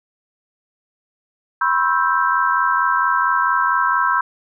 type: chord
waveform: sine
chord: C major seventh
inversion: third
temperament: equal with one note detuned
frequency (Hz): 987.8 / 1072.2 / 1318.5 / 1568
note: B5 / C6 / E6 / G6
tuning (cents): 0 / +42 / 0 / 0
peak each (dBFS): -20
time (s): 1.61-4.21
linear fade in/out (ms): 5
effects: none